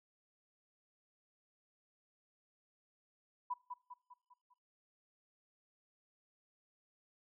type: tone with echo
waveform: sine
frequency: 987.8 Hz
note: B5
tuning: in tune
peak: -35 dBFS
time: 3.5-3.54 s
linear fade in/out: 10 ms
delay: 200 ms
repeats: 5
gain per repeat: -6 dB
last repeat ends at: 4.54 s
effects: noise-tail reverb RT60 0.6 s tail -25 dB re dry